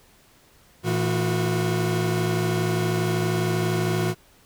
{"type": "tone cluster", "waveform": "40% pulse", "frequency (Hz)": [112.9, 165.5, 363.4], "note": ["A2", "E3", "F#4"], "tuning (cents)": [45, 7, -31], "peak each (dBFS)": -25, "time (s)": [0.83, 4.15], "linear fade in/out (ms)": 50, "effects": ["pink hiss -56 dBFS RMS until 4.45 s"]}